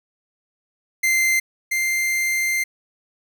45% pulse tone pair in turn, 2083 / 2094 Hz, C7 / C7, -8 / +1 cents, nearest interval unison, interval 9 cents, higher second, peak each -16 / -19 dBFS, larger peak first, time 1.03-1.4 / 1.71-2.64 s, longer second, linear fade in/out 10 ms, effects 9-bit

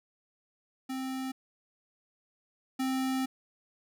square tone pair in turn, 262.3 / 262.3 Hz, C4 / C4, +4 / +4 cents, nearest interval unison, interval 0 cents, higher neither, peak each -34 / -29 dBFS, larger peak second, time 0.89-1.32 / 2.79-3.26 s, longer second, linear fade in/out 10 ms, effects none

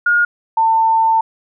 sine tone pair in turn, 1428 / 896.7 Hz, F6 / A5, +38 / +33 cents, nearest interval minor sixth, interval 805 cents, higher first, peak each -10 dBFS, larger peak neither, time 0.06-0.25 / 0.57-1.21 s, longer second, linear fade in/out 5 ms, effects none

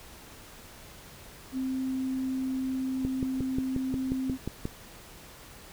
sine tone, 261.7 Hz, C4, in tune, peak -28 dBFS, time 1.52-4.38 s, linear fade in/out 50 ms
click train, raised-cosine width 3 ms, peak -18 dBFS, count 10, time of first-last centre 3.05-4.654 s, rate 5.61 Hz
effects pink hiss -49 dBFS RMS until 5.72 s

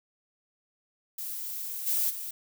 violet noise with level steps, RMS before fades -36 / -27 / -37 dBFS, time 1.18-2.31 s, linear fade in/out 5 ms, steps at 1.86 / 2.09 s, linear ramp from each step 20 ms, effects none

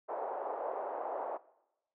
pink band-pass noise, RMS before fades -38 dBFS, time 0.08-1.38 s, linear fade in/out 20 ms, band 500 to 880 Hz, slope 24 dB/octave, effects noise-tail reverb RT60 0.9 s tail -20 dB re dry + high-pass 300 Hz 12 dB/octave

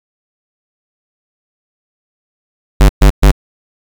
square tone bursts, 49.46 Hz, G1, 16 cents sharp, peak -3 dBFS, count 3, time 2.8-3.316 s, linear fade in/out 10 ms, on 92 ms, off 120 ms, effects 7-bit

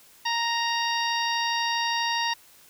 harmonic tone, 932.3 Hz, A#5, in tune, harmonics 1 / 2 / 3 / 4 / 5 / 6, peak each -27 / -30 / -32 / -33 / -34 / -35 dBFS, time 0.25-2.34 s, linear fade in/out 10 ms, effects white hiss -54 dBFS RMS until 2.69 s

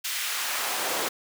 pink noise with high-pass filter sweep, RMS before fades -29 dBFS, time 0.04-1.09 s, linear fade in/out 10 ms, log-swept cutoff 2600 to 360 Hz, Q 0.89, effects none

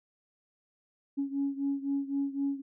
sine beating tone pair, 277.2 / 281.1 Hz, C#4 / C#4, 0 / +24 cents, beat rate 3.9 Hz, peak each -30 / -33 dBFS, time 1.17-2.62 s, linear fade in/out 20 ms, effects tanh soft clip ceiling -22 dBFS

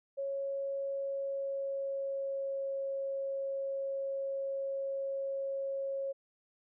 sine tone with pitch glide, 551 to 546.2 Hz, C#5 to C#5, -11 to -26 cents, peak -33 dBFS, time 0.17-6.13 s, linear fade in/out 20 ms, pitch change -15 cents, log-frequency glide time 0.94-2.74 s, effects none

